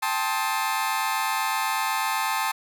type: chord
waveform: sawtooth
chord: A half-diminished seventh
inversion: third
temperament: just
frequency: 792 / 880 / 1056 / 1267.2 Hz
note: G5 / A5 / C6 / Eb6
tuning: +18 / 0 / +16 / +31 cents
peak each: -27 / -23 / -25 / -28 dBFS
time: 0.02-2.52 s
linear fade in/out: 10 ms
effects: none